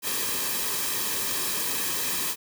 white noise with comb filter, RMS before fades -28 dBFS, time 0.02-2.36 s, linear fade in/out 50 ms, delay 1.4 ms, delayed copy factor -0.6, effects none

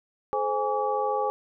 sine tone cluster, 428.2 / 522 / 827 / 1145 Hz, A4 / C5 / G#5 / D6, -47 / -4 / -8 / -44 cents, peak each -30 / -29 / -27 / -32 dBFS, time 0.33-1.3 s, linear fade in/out 0 ms, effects none

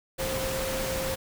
sine tone in noise, 528 Hz, C5, 16 cents sharp, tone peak -31 dBFS, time 0.18-1.16 s, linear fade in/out 20 ms, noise pink, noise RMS -32 dBFS, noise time 0.18-1.16 s, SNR -2 dB, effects none

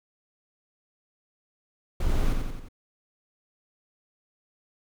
brown noise with echo, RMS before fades -25 dBFS, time 2-2.33 s, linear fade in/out 5 ms, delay 89 ms, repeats 4, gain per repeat -4 dB, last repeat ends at 2.686 s, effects none

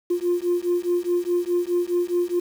sine beating tone pair, 349.2 / 354 Hz, F4 / F4, 0 / +23 cents, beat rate 4.8 Hz, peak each -22 dBFS, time 0.1-2.4 s, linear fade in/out 10 ms, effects tanh soft clip ceiling -14 dBFS + 7-bit

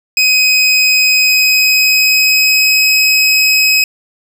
25% pulse tone with pitch glide, 2520 to 2543 Hz, D#7 to D#7, +21 to +37 cents, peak -4 dBFS, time 0.17-3.84 s, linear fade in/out 2 ms, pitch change +16 cents, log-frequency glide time 1.24-2.86 s, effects none

